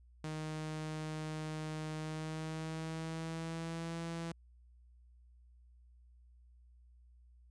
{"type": "tone with pitch glide", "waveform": "sawtooth", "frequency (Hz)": [155.56, 166.73], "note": ["D#3", "E3"], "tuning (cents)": [0, 20], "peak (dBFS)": -35, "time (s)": [0.24, 4.32], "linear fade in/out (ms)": 2, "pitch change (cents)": 120, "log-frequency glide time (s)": [1.97, 4], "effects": ["added 60 Hz sine -59 dBFS peak until 7.5 s", "resampled to 22050 Hz"]}